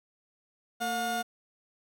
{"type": "tone pair together", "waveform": "30% pulse", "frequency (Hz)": [227, 716.7], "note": ["A#3", "F5"], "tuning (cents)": [-46, 45], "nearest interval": "octave + minor sixth", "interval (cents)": 1991, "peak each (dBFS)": [-34, -27], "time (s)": [0.8, 1.23], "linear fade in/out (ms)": 20, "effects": ["9-bit"]}